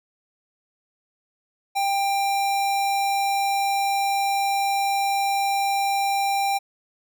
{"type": "tone", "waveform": "square", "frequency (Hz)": 792, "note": "G5", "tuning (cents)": 18, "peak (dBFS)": -21, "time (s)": [1.75, 6.59], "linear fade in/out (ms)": 20, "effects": []}